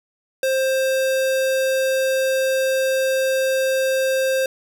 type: tone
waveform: square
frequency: 528 Hz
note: C5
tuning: 16 cents sharp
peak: -18 dBFS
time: 0.43-4.46 s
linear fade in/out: 2 ms
effects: none